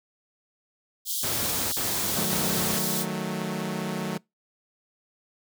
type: high-pass noise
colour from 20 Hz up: white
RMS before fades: -29 dBFS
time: 1.05-3.06 s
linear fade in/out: 50 ms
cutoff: 3100 Hz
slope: 96 dB/octave
type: noise bursts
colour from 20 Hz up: pink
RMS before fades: -31 dBFS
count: 3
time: 1.23-2.79 s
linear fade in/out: 5 ms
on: 490 ms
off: 45 ms
type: chord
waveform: sawtooth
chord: D# diminished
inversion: none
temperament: equal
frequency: 155.56 / 185 / 220 Hz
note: D#3 / F#3 / A3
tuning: 0 / 0 / 0 cents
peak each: -30 / -27 / -29 dBFS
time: 2.16-4.18 s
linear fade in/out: 10 ms
effects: noise-tail reverb RT60 0.2 s tail -25 dB re dry + high-pass 100 Hz 12 dB/octave